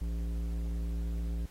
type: tone with tanh clipping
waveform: sine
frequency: 56.8 Hz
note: A#1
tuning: 44 cents flat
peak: -33 dBFS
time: 0.01-1.46 s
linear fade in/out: 5 ms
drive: 13 dB
effects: pink hiss -59 dBFS RMS until 1.5 s + AAC 48 kbps